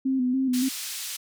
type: tone with vibrato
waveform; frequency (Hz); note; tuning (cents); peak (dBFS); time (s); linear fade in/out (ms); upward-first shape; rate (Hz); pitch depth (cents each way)
sine; 257.8; C4; -26; -21; 0.05-0.69; 10; square; 3.5; 47
type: band-pass noise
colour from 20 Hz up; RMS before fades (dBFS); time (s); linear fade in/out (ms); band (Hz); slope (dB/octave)
pink; -34; 0.53-1.17; 10; 3500 to 15000; 12
effects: none